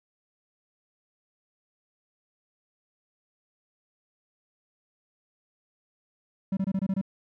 triangle tone bursts, 192.7 Hz, G3, 29 cents flat, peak -22 dBFS, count 7, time 6.52-7.014 s, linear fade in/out 5 ms, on 50 ms, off 24 ms, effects none

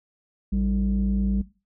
sine tone pair together, 55.74 / 196 Hz, A1 / G3, +23 / 0 cents, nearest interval octave + minor seventh, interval 2177 cents, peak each -22 dBFS, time 0.52-1.42 s, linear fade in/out 10 ms, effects noise-tail reverb RT60 0.3 s tail -18 dB re dry + tanh soft clip ceiling -16 dBFS

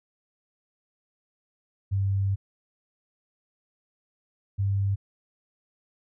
sine tone pair in turn, 98 / 98.91 Hz, G2 / G2, 0 / +16 cents, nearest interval unison, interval 16 cents, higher second, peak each -22 dBFS, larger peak neither, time 1.91-2.36 / 4.58-4.96 s, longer first, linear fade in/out 20 ms, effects none

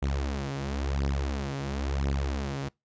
sawtooth beating tone pair, 68.5 / 69.47 Hz, C#2 / C#2, -20 / +4 cents, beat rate 0.97 Hz, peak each -27 dBFS, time 0.02-2.69 s, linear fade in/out 10 ms, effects noise-tail reverb RT60 0.2 s tail -25 dB re dry + resampled to 16000 Hz

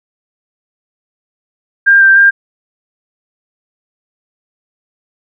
sine tone with pitch steps, 1599 / 1573 / 1598 Hz, G6 / G6 / G6, +34 / +6 / +33 cents, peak -3 dBFS, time 1.86-2.31 s, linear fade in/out 20 ms, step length 150 ms, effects none

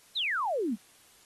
sine exponential sweep, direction down, 4225 to 198.2 Hz, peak -27 dBFS, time 0.15-0.76 s, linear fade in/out 20 ms, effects white hiss -59 dBFS RMS until 1.25 s + AAC 32 kbps

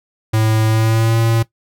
square tone with pitch glide, 110 to 114.14 Hz, A2 to A#2, 0 to -36 cents, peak -13 dBFS, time 0.33-1.43 s, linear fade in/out 10 ms, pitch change +64 cents, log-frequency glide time 0.67-1.18 s, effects noise-tail reverb RT60 0.1 s tail -17 dB re dry

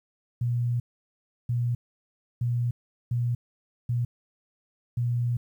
sine tone bursts at uneven times, 120.4 Hz, B2, 44 cents flat, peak -23 dBFS, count 6, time 0.41-0.8 / 1.49-1.75 / 2.41-2.71 / 3.11-3.35 / 3.89-4.05 / 4.97-5.37 s, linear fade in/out 5 ms, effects 10-bit

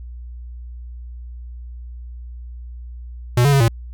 square tone with pitch steps, 121.9 / 142.3 / 138.1 / 115.1 Hz, B2 / C#3 / C#3 / A#2, -22 / +46 / -6 / -22 cents, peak -12 dBFS, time 3.37-3.682 s, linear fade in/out 5 ms, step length 78 ms, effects added 60 Hz sine -31 dBFS peak until 3.93 s

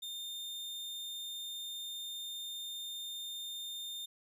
40% pulse tone, 3625 Hz, A#7, 49 cents flat, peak -39 dBFS, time 0.02-4.06 s, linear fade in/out 10 ms, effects none

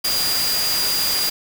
sine tone in noise, 4821 Hz, D8, 45 cents sharp, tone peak -20 dBFS, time 0.04-1.3 s, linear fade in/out 10 ms, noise white, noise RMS -23 dBFS, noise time 0.04-1.3 s, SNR 0 dB, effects none

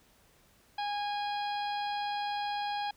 harmonic tone, 822 Hz, G#5, 18 cents flat, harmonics 1 / 2 / 3 / 4 / 5 / 6, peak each -32 / -43 / -46 / -44 / -46 / -49 dBFS, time 0.78-2.91 s, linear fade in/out 5 ms, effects pink hiss -64 dBFS RMS until 2.96 s

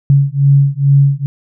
sine beating tone pair, 138.59 / 140.89 Hz, C#3 / C#3, 0 / +28 cents, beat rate 2.3 Hz, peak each -10 dBFS, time 0.1-1.26 s, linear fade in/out 0 ms, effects none

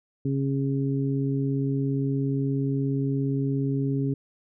harmonic tone, 137.1 Hz, C#3, 19 cents flat, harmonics 1 / 2 / 3, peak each -25 / -27 / -33 dBFS, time 0.25-4.14 s, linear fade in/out 5 ms, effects none

